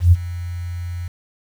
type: tone with ADSR envelope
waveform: sine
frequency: 87.31 Hz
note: F2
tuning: in tune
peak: -5 dBFS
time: 0-1.08 s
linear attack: 120 ms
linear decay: 36 ms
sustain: -19 dB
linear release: 4 ms
effects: 7-bit